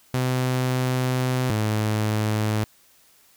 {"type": "tone pair in turn", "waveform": "sawtooth", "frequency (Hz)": [127.7, 107.38], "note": ["C3", "A2"], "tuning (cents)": [-42, -42], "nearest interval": "minor third", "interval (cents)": 300, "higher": "first", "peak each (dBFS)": -17, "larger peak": "neither", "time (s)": [[0.14, 1.5], [1.5, 2.64]], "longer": "first", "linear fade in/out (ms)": 0, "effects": ["white hiss -57 dBFS RMS until 3.36 s"]}